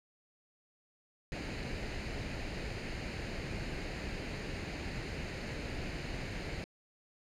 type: noise with comb filter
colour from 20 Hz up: pink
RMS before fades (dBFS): -39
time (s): 1.32-6.64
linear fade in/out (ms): 0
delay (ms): 0.44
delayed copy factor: +0.55
effects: low-pass 4000 Hz 12 dB/octave